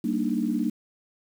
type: chord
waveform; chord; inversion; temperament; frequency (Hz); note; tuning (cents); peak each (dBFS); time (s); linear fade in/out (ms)
sine; Eb major seventh; first; equal; 196 / 233.1 / 293.7 / 311.1; G3 / Bb3 / D4 / Eb4; 0 / 0 / 0 / 0; -30 / -26 / -29 / -32; 0.04-0.7; 5
effects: 8-bit